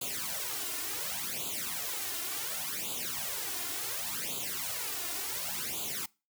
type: noise with flanger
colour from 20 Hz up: white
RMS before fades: -36 dBFS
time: 0.01-6.06 s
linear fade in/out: 5 ms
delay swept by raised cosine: 0.27 to 2.87 ms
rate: 0.69 Hz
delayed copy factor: +0.85
effects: noise-tail reverb RT60 0.3 s tail -24 dB re dry + high-pass 100 Hz 12 dB/octave